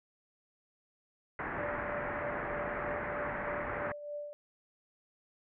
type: low-pass noise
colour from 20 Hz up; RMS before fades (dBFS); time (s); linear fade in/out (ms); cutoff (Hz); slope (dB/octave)
white; -38; 1.39-3.92; 2; 2000; 48
type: tone with tremolo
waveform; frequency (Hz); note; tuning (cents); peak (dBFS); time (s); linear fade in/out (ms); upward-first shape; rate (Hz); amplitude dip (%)
sine; 587; D5; -1; -36; 1.58-4.33; 0; triangle; 3.2; 60
effects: none